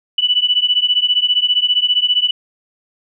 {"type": "beating tone pair", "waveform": "sine", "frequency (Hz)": [2960, 2975], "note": ["F#7", "F#7"], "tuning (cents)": [0, 9], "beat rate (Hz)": 15, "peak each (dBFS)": -15, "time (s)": [0.18, 2.31], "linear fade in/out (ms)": 5, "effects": []}